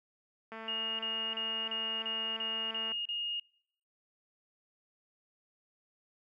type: click train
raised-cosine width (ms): 0.5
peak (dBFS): -30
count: 536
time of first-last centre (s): 0.52-2.919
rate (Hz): 223
type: tone bursts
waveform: sine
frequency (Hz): 2851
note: F7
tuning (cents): +35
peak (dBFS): -33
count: 8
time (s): 0.68-3.398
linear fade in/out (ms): 2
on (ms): 310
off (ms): 34
effects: noise-tail reverb RT60 0.7 s tail -26 dB re dry + high-pass 150 Hz 12 dB/octave